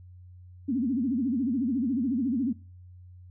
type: tone with vibrato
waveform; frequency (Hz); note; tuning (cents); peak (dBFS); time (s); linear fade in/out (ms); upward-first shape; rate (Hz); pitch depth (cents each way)
sine; 251.7; B3; +33; -24; 0.68-2.53; 10; sine; 14; 220
effects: noise-tail reverb RT60 0.4 s tail -23 dB re dry + added 90 Hz sine -46 dBFS peak until 3.3 s